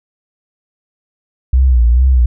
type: tone with vibrato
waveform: sine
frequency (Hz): 61.74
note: B1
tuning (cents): 0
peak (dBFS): -6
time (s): 1.53-2.26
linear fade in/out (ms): 5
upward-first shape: sine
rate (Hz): 2.3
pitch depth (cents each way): 110
effects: none